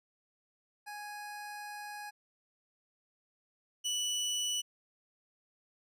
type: tone pair in turn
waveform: 25% pulse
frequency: 830.6 / 2960 Hz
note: G#5 / F#7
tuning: 0 / 0 cents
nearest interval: octave + minor seventh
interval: 2200 cents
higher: second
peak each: -38 / -28 dBFS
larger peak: second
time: 0.86-2.11 / 3.84-4.62 s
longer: first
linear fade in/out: 20 ms
effects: resampled to 32000 Hz